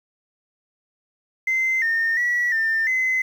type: tone with pitch steps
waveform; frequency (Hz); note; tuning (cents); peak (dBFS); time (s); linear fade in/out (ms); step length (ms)
sine; 2071 / 1825 / 1937 / 1797 / 2043; C7 / A#6 / B6 / A6 / C7; -18 / -37 / -34 / +36 / -42; -17; 1.47-3.22; 5; 350
effects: tanh soft clip ceiling -15 dBFS + 8-bit